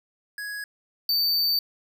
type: tone pair in turn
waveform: square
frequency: 1667 / 4581 Hz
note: G#6 / D8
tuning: +6 / -44 cents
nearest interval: octave + tritone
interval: 1750 cents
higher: second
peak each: -32 / -21 dBFS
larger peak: second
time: 0.38-0.64 / 1.09-1.59 s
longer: second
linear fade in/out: 2 ms
effects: none